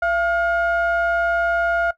triangle ring-modulated tone, 370 Hz, F#4, in tune, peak -12 dBFS, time 0.02-1.91 s, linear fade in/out 5 ms, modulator 1050 Hz, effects noise-tail reverb RT60 0.1 s tail -17 dB re dry

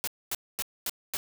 white noise bursts, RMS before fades -31 dBFS, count 5, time 0.04-1.17 s, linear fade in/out 0 ms, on 34 ms, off 240 ms, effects none

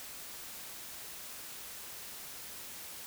silence, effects white hiss -46 dBFS RMS until 3.06 s

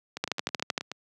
two click trains, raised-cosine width 0.2 ms, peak -17 / -9 dBFS, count 8 / 8, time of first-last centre 0.17-0.916 / 0.24-0.778 s, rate 9.38 / 13 Hz, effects high-pass 150 Hz 12 dB/octave

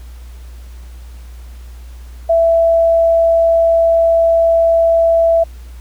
sine tone, 664 Hz, E5, 12 cents sharp, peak -8 dBFS, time 2.29-5.44 s, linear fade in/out 10 ms, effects added 60 Hz sine -30 dBFS peak until 5.8 s + pink hiss -47 dBFS RMS until 5.8 s

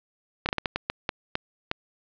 slowing click train, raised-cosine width 0.3 ms, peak -9 dBFS, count 10, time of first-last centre 0.46-1.714 s, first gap 29 ms, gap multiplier 1.37, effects resampled to 11025 Hz + 8-bit

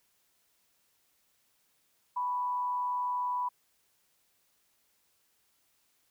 sine tone with frequency modulation, 987.8 Hz, B5, in tune, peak -29 dBFS, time 2.16-3.49 s, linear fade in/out 10 ms, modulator 142 Hz, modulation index 0.23, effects white hiss -72 dBFS RMS until 6.1 s

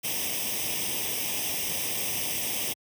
white noise with comb filter, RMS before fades -30 dBFS, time 0.03-2.74 s, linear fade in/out 20 ms, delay 0.35 ms, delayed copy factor +0.85, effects high-pass 80 Hz 12 dB/octave

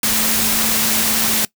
sine tone in noise, 220 Hz, A3, in tune, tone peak -26 dBFS, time 0.03-1.45 s, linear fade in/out 2 ms, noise white, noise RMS -17 dBFS, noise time 0.03-1.45 s, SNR -12 dB, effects noise-tail reverb RT60 0.1 s tail -21 dB re dry

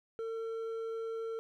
sine tone with hard clipping, 451.9 Hz, A4, 46 cents sharp, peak -37 dBFS, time 0.19-1.39 s, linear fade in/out 0 ms, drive 5 dB, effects none

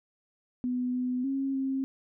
sine tone with pitch steps, 249.1 / 250.9 / 271.2 / 267.5 Hz, B3 / B3 / C#4 / C4, +15 / +28 / -38 / +38 cents, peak -27 dBFS, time 0.64-1.84 s, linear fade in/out 0 ms, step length 300 ms, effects none

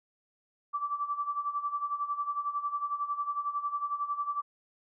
sine tone with tremolo, 1162 Hz, D6, 19 cents flat, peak -27 dBFS, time 0.73-4.42 s, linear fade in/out 20 ms, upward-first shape sine, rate 11 Hz, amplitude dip 75%, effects none

